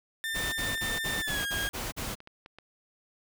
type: tone with pitch glide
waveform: 30% pulse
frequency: 1796 to 1628 Hz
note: A6 to G#6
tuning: +35 to -35 cents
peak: -28 dBFS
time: 0.24-1.69 s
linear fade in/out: 0 ms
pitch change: -170 cents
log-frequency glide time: 1.2-1.42 s
type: noise bursts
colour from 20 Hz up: pink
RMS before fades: -35 dBFS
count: 8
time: 0.34-2.154 s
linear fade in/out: 20 ms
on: 190 ms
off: 42 ms
type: clicks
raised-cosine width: 0.3 ms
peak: -31 dBFS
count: 7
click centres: 0.776 / 1.281 / 1.401 / 2.204 / 2.274 / 2.461 / 2.586 s
effects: none